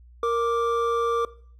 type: tone pair together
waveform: triangle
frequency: 466.2 / 1174.7 Hz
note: A#4 / D6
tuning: 0 / 0 cents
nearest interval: octave + major third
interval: 1600 cents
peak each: -21 / -23 dBFS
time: 0.23-1.25 s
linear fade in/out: 2 ms
effects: noise-tail reverb RT60 0.5 s tail -19 dB re dry + added 60 Hz sine -47 dBFS peak until 1.59 s